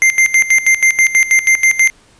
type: tone with tremolo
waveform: square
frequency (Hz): 2093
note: C7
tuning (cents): 0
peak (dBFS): -7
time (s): 0.02-1.9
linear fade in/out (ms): 0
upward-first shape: square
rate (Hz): 6.2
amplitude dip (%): 80
effects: pink hiss -48 dBFS RMS until 2.19 s + resampled to 22050 Hz